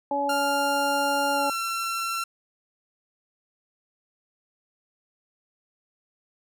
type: harmonic tone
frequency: 282.8 Hz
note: C#4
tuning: 35 cents sharp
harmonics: 1 / 2 / 3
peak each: -32 / -28 / -25 dBFS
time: 0.11-1.5 s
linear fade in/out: 2 ms
type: tone with pitch glide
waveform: sawtooth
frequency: 1396.9 to 1353.2 Hz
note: F6 to E6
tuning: 0 to +45 cents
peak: -23 dBFS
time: 0.29-2.24 s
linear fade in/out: 5 ms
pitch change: -55 cents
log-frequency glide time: 1.33-1.54 s
effects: none